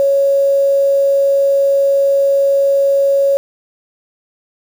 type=tone with quantisation; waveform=sine; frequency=554.4 Hz; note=C#5; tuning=in tune; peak=-9 dBFS; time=0-3.37 s; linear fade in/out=0 ms; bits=6; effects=none